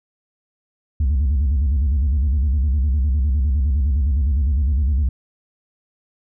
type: tone with vibrato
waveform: sine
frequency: 69.3 Hz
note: C#2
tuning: in tune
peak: -12 dBFS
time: 1-5.09 s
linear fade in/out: 5 ms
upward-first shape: square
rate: 9.8 Hz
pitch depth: 160 cents each way
effects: tanh soft clip ceiling -14 dBFS